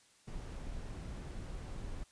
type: noise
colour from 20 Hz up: brown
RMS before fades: -43 dBFS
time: 0.27-2.04 s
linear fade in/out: 10 ms
effects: white hiss -66 dBFS RMS until 2.11 s + resampled to 22050 Hz